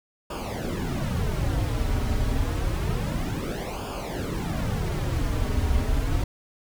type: noise with flanger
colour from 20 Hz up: brown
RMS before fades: -26 dBFS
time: 0.3-6.24 s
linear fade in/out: 5 ms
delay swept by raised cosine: 0.5 to 5.9 ms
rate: 0.28 Hz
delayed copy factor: -0.8
effects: none